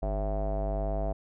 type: tone with low-pass filter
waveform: square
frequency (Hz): 50.8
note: G#1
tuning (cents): -38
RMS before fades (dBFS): -30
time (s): 0.02-1.13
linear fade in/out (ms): 10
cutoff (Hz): 680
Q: 7.5
effects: none